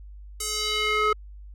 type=tone with band-pass filter sweep; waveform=square; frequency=426.6 Hz; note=G#4; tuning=46 cents sharp; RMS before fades=-25 dBFS; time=0.4-1.13 s; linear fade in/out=5 ms; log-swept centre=8600 to 1200 Hz; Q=1.6; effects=added 50 Hz sine -40 dBFS peak until 1.54 s